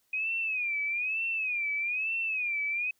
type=tone with vibrato; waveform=sine; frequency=2489 Hz; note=D#7; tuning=in tune; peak=-28 dBFS; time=0.13-2.91 s; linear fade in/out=5 ms; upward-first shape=sine; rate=1.1 Hz; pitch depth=140 cents each way; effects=white hiss -72 dBFS RMS until 2.99 s